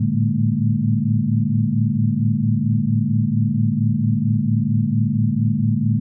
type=tone cluster; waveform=sine; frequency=108.7 / 113.1 / 147.2 / 205 / 227.5 Hz; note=A2 / A2 / D3 / G#3 / A#3; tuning=-21 / +48 / +4 / -22 / -42 cents; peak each=-22 dBFS; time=0-6 s; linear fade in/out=10 ms; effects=none